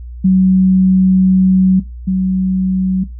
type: tone pair in turn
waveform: sine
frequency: 187.4 / 187.4 Hz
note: F#3 / F#3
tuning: +22 / +22 cents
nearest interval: unison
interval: 0 cents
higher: neither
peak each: -6 / -11 dBFS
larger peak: first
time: 0.24-1.8 / 2.07-3.04 s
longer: first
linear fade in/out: 10 ms
effects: noise-tail reverb RT60 0.2 s tail -18 dB re dry + added 60 Hz sine -26 dBFS peak until 3.19 s